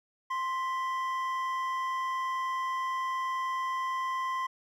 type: tone pair together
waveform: triangle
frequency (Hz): 1046.5 / 1975.5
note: C6 / B6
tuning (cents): 0 / 0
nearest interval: major seventh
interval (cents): 1100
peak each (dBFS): -28 / -38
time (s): 0.3-4.47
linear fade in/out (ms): 10
effects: none